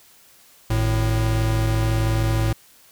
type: tone pair together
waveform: square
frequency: 52.2 / 110.6 Hz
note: G#1 / A2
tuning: +10 / +9 cents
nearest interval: octave + minor second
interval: 1299 cents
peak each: -24 / -20 dBFS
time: 0.7-2.53 s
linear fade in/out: 5 ms
effects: white hiss -52 dBFS RMS until 2.91 s